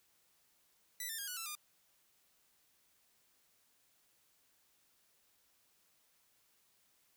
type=tone with pitch steps; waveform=5% pulse; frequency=1975.5 / 1790.7 / 1623.2 / 1471.4 / 1333.8 / 1209.1 Hz; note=B6 / A6 / G#6 / F#6 / E6 / D#6; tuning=0 / +30 / -40 / -10 / +20 / -50 cents; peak=-30 dBFS; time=1-1.552 s; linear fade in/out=2 ms; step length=92 ms; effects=white hiss -73 dBFS RMS until 7.16 s